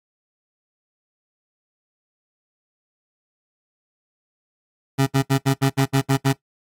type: tone bursts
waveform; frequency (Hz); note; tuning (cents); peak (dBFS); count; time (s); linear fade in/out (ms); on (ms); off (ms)
25% pulse; 136; C#3; -33; -11; 9; 4.98-6.333; 20; 89; 69
effects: noise-tail reverb RT60 0.1 s tail -17 dB re dry + AAC 48 kbps